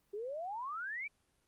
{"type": "exponential sweep", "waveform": "sine", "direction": "up", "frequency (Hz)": [392.7, 2373], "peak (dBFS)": -38, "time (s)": [0.13, 1.08], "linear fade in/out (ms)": 10, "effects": ["pink hiss -75 dBFS RMS until 1.47 s", "Opus 24 kbps"]}